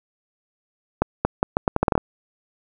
accelerating click train, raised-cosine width 1 ms, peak -3 dBFS, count 11, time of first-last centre 1.02-1.978 s, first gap 230 ms, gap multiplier 0.78, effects none

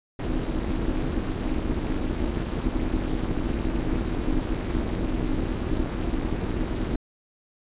brown noise with amplitude modulation, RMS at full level -22 dBFS, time 0.19-6.96 s, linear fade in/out 5 ms, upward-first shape sine, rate 287 Hz, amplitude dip 100%, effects resampled to 8000 Hz

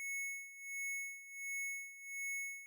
square tone with tremolo, 2200 Hz, C#7, 14 cents flat, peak -39 dBFS, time 0-2.66 s, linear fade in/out 0 ms, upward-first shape sine, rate 1.4 Hz, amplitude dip 80%, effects none

